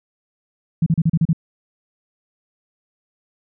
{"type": "tone bursts", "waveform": "sine", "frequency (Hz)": 163.2, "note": "E3", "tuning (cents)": -17, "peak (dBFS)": -12, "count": 7, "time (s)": [0.82, 1.331], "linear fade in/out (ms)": 5, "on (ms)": 43, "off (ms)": 35, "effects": []}